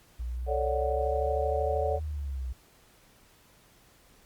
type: linear two-way sweep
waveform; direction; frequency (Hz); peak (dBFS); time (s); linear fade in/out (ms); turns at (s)
sine; up then down; 59.1 to 78.7 to 61.3; -31; 0.19-2.53; 10; 1.99
type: chord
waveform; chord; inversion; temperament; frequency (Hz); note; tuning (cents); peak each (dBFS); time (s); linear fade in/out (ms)
sine; D major seventh; second; equal; 440 / 554.4 / 587.3 / 740; A4 / C#5 / D5 / F#5; 0 / 0 / 0 / 0; -32; 0.46-2; 50
effects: pink hiss -60 dBFS RMS until 4.25 s + Opus 48 kbps